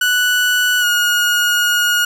30% pulse tone with pitch glide, 1480 to 1438.7 Hz, F#6 to F#6, 0 to -49 cents, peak -10 dBFS, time 0.01-2.05 s, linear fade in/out 5 ms, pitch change -49 cents, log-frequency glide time 0.8-0.85 s, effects none

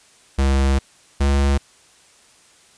square tone pair in turn, 67.8 / 69.63 Hz, C#2 / C#2, -38 / +8 cents, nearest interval unison, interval 46 cents, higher second, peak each -15 dBFS, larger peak neither, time 0.38-0.79 / 1.2-1.58 s, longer first, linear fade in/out 10 ms, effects white hiss -52 dBFS RMS until 2.77 s + resampled to 22050 Hz

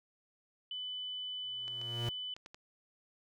sine tone, 3000 Hz, F#7, 23 cents sharp, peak -38 dBFS, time 0.71-2.34 s, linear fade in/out 2 ms
45% pulse tone with exponential growth, 118.4 Hz, A#2, 27 cents sharp, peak -32 dBFS, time 1.44-2.09 s, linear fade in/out 0 ms, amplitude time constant 140 ms
clicks, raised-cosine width 0.2 ms, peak -32 dBFS, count 6, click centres 1.68 / 1.815 / 2.067 / 2.365 / 2.461 / 2.545 s
effects none

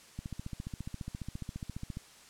click train, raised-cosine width 5 ms, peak -26 dBFS, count 27, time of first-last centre 0.19-1.971 s, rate 14.6 Hz, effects white hiss -56 dBFS RMS until 2.29 s + low-pass 9000 Hz 12 dB/octave

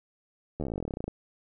slowing click train, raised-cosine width 2 ms, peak -20 dBFS, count 22, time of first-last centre 0.6-1.08 s, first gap 12 ms, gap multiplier 1.06, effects none

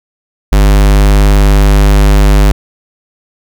square tone, 50.2 Hz, G1, 42 cents sharp, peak -4 dBFS, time 0.52-2.52 s, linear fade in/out 5 ms, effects none

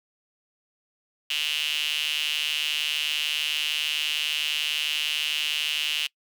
sawtooth tone with high-pass filter, 151.1 Hz, D3, 50 cents sharp, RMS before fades -27 dBFS, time 1.3-6.07 s, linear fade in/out 5 ms, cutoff 2900 Hz, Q 7.4, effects noise-tail reverb RT60 0.1 s tail -24 dB re dry

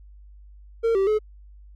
triangle tone with pitch steps, 457.3 / 387.9 / 427.8 Hz, A#4 / G4 / A4, -33 / -18 / -49 cents, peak -16 dBFS, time 0.83-1.19 s, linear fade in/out 20 ms, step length 120 ms, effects added 50 Hz sine -44 dBFS peak until 1.75 s

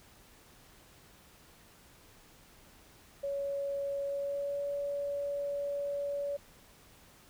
sine tone with pitch glide, 560 to 568.8 Hz, C#5 to C#5, +18 to +45 cents, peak -32 dBFS, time 3.23-6.37 s, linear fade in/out 10 ms, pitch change +27 cents, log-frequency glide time 4.05-4.65 s, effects pink hiss -59 dBFS RMS until 7.29 s

